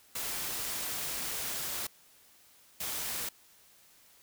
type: noise bursts at uneven times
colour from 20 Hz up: white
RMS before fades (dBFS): -36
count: 2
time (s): 0.15-1.87 / 2.8-3.29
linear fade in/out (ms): 5
effects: white hiss -61 dBFS RMS until 4.22 s